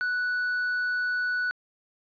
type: tone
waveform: triangle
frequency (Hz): 1480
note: F#6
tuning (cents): 0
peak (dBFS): -23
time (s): 0.01-1.51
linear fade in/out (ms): 0
effects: resampled to 11025 Hz